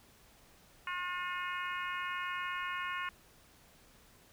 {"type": "harmonic tone", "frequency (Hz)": 358.8, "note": "F4", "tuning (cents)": 47, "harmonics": [3, 4, 5, 6, 7, 8], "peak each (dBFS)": [-39, -41, -43, -45, -46, -47], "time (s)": [0.87, 3.09], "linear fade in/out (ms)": 2, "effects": ["pink hiss -62 dBFS RMS until 4.32 s"]}